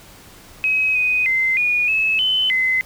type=tone with pitch steps; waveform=sine; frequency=2544 / 2497 / 2072 / 2451 / 2591 / 3038 / 2045 Hz; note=D#7 / D#7 / C7 / D#7 / E7 / F#7 / C7; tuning=+38 / +6 / -17 / -27 / -30 / +45 / -40 cents; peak=-15 dBFS; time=0.64-2.81 s; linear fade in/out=0 ms; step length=310 ms; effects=pink hiss -44 dBFS RMS until 2.85 s